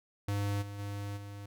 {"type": "tone with level steps", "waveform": "square", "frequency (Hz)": 101.3, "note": "G#2", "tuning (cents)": -43, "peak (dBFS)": [-31, -41, -37, -43], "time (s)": [0.28, 1.46], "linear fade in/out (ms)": 5, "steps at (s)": [0.61, 0.78, 1.16], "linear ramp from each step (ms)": 20, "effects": []}